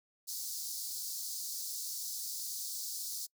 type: high-pass noise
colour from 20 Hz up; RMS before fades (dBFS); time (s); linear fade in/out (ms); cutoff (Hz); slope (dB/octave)
pink; -40; 0.27-3.27; 20; 4400; 48
effects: noise-tail reverb RT60 0.1 s tail -25 dB re dry